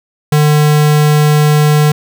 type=tone; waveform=square; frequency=150 Hz; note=D3; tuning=37 cents sharp; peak=-7 dBFS; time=0.32-1.92 s; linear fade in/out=5 ms; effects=none